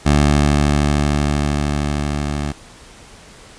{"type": "tone with level ramp", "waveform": "15% pulse", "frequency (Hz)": 73, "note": "D2", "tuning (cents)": -10, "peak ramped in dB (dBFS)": [-4, -14], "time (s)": [0.05, 2.53], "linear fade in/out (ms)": 20, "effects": ["pink hiss -42 dBFS RMS until 3.58 s", "resampled to 22050 Hz"]}